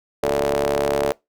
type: ring-modulated tone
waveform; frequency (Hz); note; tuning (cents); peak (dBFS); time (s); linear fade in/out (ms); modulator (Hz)
sawtooth; 70.2; C#2; +22; -11; 0.23-1.12; 0; 511
effects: noise-tail reverb RT60 0.2 s tail -24 dB re dry